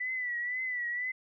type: tone with vibrato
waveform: sine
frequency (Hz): 1975.5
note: B6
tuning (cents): 0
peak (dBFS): -31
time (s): 0-1.12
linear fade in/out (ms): 10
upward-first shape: triangle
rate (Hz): 2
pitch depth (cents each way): 73
effects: none